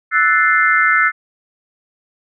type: chord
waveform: sine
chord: F# half-diminished seventh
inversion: third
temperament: equal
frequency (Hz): 1318.5 / 1480 / 1760 / 2093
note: E6 / F#6 / A6 / C7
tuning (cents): 0 / 0 / 0 / 0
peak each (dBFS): -16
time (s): 0.11-1.12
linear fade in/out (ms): 50
effects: none

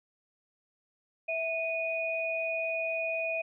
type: tone pair together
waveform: sine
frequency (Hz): 656 / 2474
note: E5 / D#7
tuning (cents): -9 / -10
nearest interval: octave + major seventh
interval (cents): 2299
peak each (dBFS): -32 / -32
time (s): 1.28-3.42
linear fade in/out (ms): 10
effects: none

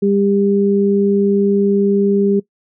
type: tone pair together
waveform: sine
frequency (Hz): 200 / 399.6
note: G3 / G4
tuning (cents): +35 / +33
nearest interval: octave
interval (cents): 1198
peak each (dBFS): -14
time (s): 0.02-2.4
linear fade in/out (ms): 10
effects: noise-tail reverb RT60 0.1 s tail -20 dB re dry

